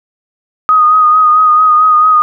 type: tone with vibrato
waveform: sine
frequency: 1244.5 Hz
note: D#6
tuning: in tune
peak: -4 dBFS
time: 0.69-2.22 s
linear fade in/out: 0 ms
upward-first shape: sine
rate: 4.5 Hz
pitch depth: 29 cents each way
effects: none